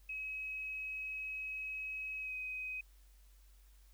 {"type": "tone with pitch glide", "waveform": "sine", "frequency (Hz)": [2553, 2518], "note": ["D#7", "D#7"], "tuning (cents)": [44, 20], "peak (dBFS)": -39, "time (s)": [0.09, 2.81], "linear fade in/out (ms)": 5, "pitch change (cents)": -24, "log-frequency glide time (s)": [2.2, 2.34], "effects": ["added 48 Hz sine -59 dBFS peak until 3.93 s", "white hiss -71 dBFS RMS until 3.93 s"]}